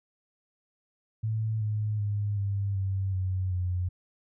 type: tone with pitch steps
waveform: sine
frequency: 110 / 106.44 / 102.99 / 99.65 / 96.43 / 93.3 / 90.28 Hz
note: A2 / G#2 / G#2 / G2 / G2 / F#2 / F#2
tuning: 0 / +43 / -14 / +29 / -28 / +15 / -42 cents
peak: -26 dBFS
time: 1.23-3.89 s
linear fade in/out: 10 ms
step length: 380 ms
effects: none